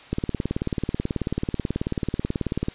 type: click train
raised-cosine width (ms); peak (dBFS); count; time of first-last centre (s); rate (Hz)
3; -11; 48; 0.13-2.684; 18.4
effects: white hiss -46 dBFS RMS until 2.74 s + resampled to 8000 Hz